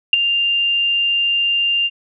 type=tone with ADSR envelope; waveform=sine; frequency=2794 Hz; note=F7; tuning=in tune; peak=-4 dBFS; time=0.13-1.9 s; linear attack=3 ms; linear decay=15 ms; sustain=-10 dB; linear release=43 ms; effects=none